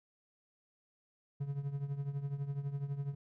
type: tone with tremolo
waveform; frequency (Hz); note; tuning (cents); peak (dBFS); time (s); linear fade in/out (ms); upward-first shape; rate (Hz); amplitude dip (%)
triangle; 140.7; C#3; +26; -30; 1.4-3.15; 10; triangle; 12; 80
effects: none